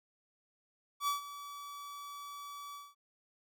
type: tone with ADSR envelope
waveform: 45% pulse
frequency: 1147 Hz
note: D6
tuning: 41 cents flat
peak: -29 dBFS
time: 1-2.95 s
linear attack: 76 ms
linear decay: 130 ms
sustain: -15 dB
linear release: 210 ms
effects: none